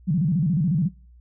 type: tone with vibrato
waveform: sine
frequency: 164.1 Hz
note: E3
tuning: 8 cents flat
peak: -18 dBFS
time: 0.07-0.89 s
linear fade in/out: 20 ms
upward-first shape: square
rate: 14 Hz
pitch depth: 200 cents each way
effects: noise-tail reverb RT60 0.5 s tail -25 dB re dry + added 60 Hz sine -47 dBFS peak until 1.2 s